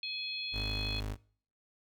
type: harmonic tone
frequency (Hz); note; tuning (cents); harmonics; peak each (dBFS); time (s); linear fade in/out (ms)
844; G#5; +28; 3 / 4 / 5; -40 / -41 / -38; 0.03-1; 2
type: tone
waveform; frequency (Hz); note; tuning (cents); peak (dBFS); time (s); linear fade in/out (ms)
30% pulse; 51.91; G#1; 0; -32; 0.52-1.17; 50
effects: noise-tail reverb RT60 0.5 s tail -22 dB re dry